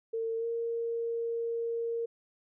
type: tone with pitch glide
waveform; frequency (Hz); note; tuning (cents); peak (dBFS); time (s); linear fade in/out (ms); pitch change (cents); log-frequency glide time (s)
sine; 453.2 to 463.5; A#4 to A#4; -49 to -10; -30; 0.13-2.06; 10; +39; 0.38-0.45
effects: none